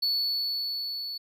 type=tone with level ramp; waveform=triangle; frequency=4435 Hz; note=C#8; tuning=in tune; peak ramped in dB=-22 to -32 dBFS; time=0.02-1.18 s; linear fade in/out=10 ms; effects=none